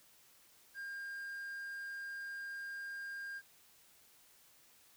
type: tone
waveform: triangle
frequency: 1605 Hz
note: G6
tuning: 40 cents sharp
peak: -40 dBFS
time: 0.74-3.42 s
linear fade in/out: 50 ms
effects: white hiss -65 dBFS RMS until 4.96 s